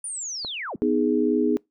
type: linear sweep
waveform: sine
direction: down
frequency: 9650 to 138.59 Hz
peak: -29 dBFS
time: 0.04-0.76 s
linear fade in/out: 2 ms
type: click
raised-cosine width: 1 ms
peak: -22 dBFS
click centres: 0.448 s
type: chord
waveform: sine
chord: G# minor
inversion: first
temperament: just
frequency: 249.2 / 311.5 / 415.3 Hz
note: B3 / D#4 / G#4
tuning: +16 / +2 / 0 cents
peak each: -23 dBFS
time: 0.82-1.57 s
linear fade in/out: 0 ms
effects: noise-tail reverb RT60 0.2 s tail -26 dB re dry